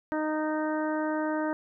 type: harmonic tone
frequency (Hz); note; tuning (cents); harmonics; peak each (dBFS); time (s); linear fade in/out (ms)
308.9; D#4; -12; 1 / 2 / 3 / 4 / 5 / 6; -29 / -32 / -35 / -40 / -38 / -44; 0.12-1.53; 0
effects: none